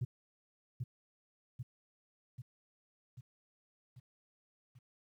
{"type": "tone with echo", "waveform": "sine", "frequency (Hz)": 123.5, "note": "B2", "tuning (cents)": 0, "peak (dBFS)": -30, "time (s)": [0.01, 0.05], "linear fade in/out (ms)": 10, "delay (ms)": 790, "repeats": 6, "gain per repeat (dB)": -4, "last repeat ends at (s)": 4.79, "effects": ["tanh soft clip ceiling -30 dBFS", "12-bit"]}